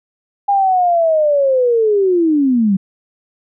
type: linear sweep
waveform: sine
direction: down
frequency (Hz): 813 to 185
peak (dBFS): -10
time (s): 0.48-2.77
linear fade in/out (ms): 10
effects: none